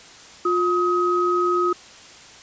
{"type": "tone pair together", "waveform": "sine", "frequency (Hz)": [354.8, 1265.1], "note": ["F4", "D#6"], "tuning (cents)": [27, 28], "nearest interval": "octave + minor seventh", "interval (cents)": 2201, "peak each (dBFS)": -20, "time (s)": [0.45, 1.73], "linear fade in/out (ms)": 5, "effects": ["white hiss -44 dBFS RMS until 2.42 s", "resampled to 16000 Hz"]}